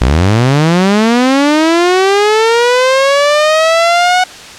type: linear sweep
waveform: sawtooth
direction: up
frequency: 55.6 to 740 Hz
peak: -3 dBFS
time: 0.01-4.24 s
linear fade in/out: 5 ms
effects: white hiss -30 dBFS RMS until 4.58 s + low-pass 6000 Hz 12 dB/octave